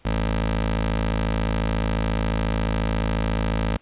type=tone with notch filter; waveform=15% pulse; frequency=54.2 Hz; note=A1; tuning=25 cents flat; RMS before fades=-23 dBFS; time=0.05-3.77 s; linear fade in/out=5 ms; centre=130 Hz; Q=1.7; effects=pink hiss -57 dBFS RMS until 3.81 s + resampled to 8000 Hz